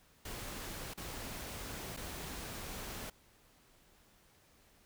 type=noise with dropouts; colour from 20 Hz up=pink; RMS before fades=-44 dBFS; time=0.25-3.1 s; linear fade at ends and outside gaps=5 ms; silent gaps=0.937-0.975 / 1.966-1.971 s; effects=pink hiss -66 dBFS RMS until 4.85 s